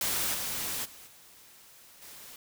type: noise with level steps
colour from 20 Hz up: white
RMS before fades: -30 / -34 / -50 / -55 / -48 dBFS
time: 0.01-2.36 s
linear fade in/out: 2 ms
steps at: 0.33 / 0.84 / 1.06 / 2.01 s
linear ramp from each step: 20 ms
effects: none